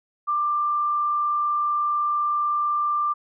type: tone with frequency modulation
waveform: sine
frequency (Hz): 1185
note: D6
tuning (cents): +15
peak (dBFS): -20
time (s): 0.27-3.14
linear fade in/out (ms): 20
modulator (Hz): 35.8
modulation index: 0.23
effects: none